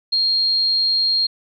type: tone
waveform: sine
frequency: 4230 Hz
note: C8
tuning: 18 cents sharp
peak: -15 dBFS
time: 0.12-1.27 s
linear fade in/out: 10 ms
effects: none